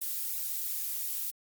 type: noise with flanger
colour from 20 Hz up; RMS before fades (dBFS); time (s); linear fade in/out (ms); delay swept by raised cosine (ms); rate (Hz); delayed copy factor
violet; -34; 0.01-1.31; 10; 0.63 to 4.73; 2.9; -0.65
effects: Opus 48 kbps